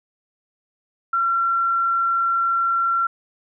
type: tone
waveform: sine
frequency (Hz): 1363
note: F6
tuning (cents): -43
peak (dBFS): -17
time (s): 1.13-3.07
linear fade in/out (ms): 5
effects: none